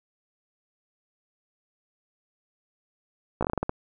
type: slowing click train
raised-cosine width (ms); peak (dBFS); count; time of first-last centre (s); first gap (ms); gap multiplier
1; -12; 9; 3.41-3.694; 16; 1.22
effects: none